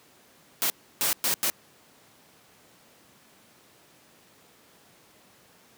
white noise bursts at uneven times, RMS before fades -25 dBFS, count 4, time 0.62-0.7 / 1.01-1.13 / 1.24-1.34 / 1.43-1.5 s, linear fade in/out 0 ms, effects pink hiss -57 dBFS RMS until 5.77 s + high-pass 150 Hz 12 dB/octave

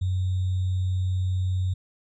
sine tone with sample-and-hold, 92.5 Hz, F#2, in tune, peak -22 dBFS, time 0.01-1.74 s, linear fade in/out 10 ms, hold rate 3675 Hz, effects resampled to 16000 Hz

